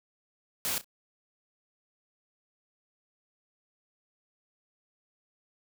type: noise with echo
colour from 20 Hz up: white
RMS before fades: -31 dBFS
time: 0.65-0.78 s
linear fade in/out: 0 ms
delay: 32 ms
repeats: 2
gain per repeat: -14 dB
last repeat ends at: 0.844 s
effects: none